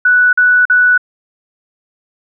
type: tone bursts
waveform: sine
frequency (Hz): 1480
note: F#6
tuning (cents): 0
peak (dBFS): -6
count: 3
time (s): 0.05-0.978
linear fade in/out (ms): 5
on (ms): 280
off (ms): 44
effects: none